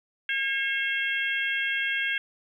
harmonic tone, 541 Hz, C#5, 42 cents flat, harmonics 3 / 4 / 5 / 6, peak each -28 / -30 / -32 / -34 dBFS, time 0.29-2.18 s, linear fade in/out 2 ms, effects 10-bit

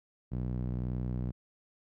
sawtooth tone with band-pass filter, 61.8 Hz, B1, 2 cents sharp, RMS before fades -34 dBFS, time 0.31-1.32 s, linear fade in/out 20 ms, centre 150 Hz, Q 1.2, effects none

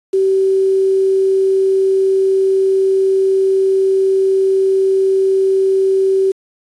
sine tone with quantisation, 384.5 Hz, G4, 33 cents flat, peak -10 dBFS, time 0.13-6.32 s, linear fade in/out 10 ms, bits 6, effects resampled to 24000 Hz

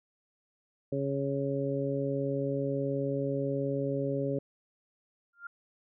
harmonic tone, 138.59 Hz, C#3, in tune, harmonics 1 / 2 / 3 / 4, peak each -34 / -34 / -34 / -34 dBFS, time 0.92-4.39 s, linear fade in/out 5 ms
sine tone with exponential growth, 1396.9 Hz, F6, in tune, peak -35 dBFS, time 5.33-5.47 s, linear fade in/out 5 ms, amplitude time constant 30 ms
effects none

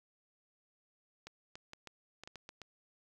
clicks, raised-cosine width 0.2 ms, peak -30 dBFS, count 9, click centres 1.27 / 1.555 / 1.734 / 1.873 / 2.236 / 2.275 / 2.357 / 2.491 / 2.617 s, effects 10-bit

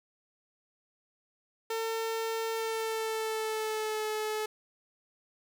sawtooth tone with pitch glide, 450 to 430.2 Hz, A4 to A4, +39 to -39 cents, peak -27 dBFS, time 1.7-4.46 s, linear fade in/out 5 ms, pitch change -78 cents, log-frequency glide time 2.53-4.07 s, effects none

